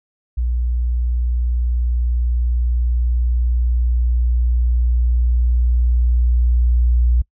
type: tone with level ramp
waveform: sine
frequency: 60.1 Hz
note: B1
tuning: 46 cents flat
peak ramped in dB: -16 to -11 dBFS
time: 0.37-7.22 s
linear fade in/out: 10 ms
effects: noise-tail reverb RT60 0.1 s tail -24 dB re dry